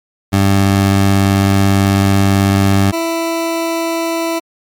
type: tone pair in turn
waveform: 20% pulse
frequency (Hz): 98.2 / 331.5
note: G2 / E4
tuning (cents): +4 / +10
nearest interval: octave + major sixth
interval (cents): 2106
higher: second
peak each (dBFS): -4 / -10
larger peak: first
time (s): 0.32-2.92 / 2.92-4.4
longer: first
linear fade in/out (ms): 20
effects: MP3 96 kbps